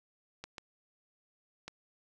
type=clicks; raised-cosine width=0.2 ms; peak=-25 dBFS; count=3; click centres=0.44 / 0.582 / 1.68 s; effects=none